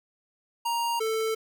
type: tone pair in turn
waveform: square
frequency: 936 / 442.8 Hz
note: A#5 / A4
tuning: +7 / +11 cents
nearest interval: octave + minor second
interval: 1296 cents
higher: first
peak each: -26 dBFS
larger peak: neither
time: 0.65-1 / 1-1.35 s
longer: neither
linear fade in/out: 10 ms
effects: none